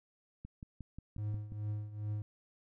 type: click train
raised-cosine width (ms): 5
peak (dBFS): -33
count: 7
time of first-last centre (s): 0.45-1.521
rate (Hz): 5.6
type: tone with tremolo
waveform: triangle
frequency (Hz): 105.3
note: G#2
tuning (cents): +24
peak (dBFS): -31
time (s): 1.18-2.22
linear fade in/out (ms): 0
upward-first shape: triangle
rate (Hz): 2.4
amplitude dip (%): 80
effects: none